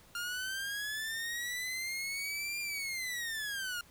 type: linear two-way sweep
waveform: sawtooth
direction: up then down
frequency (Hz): 1400 to 2400 to 1400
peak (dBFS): -32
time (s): 0.15-3.81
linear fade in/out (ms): 2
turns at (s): 2.6
effects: pink hiss -60 dBFS RMS until 3.9 s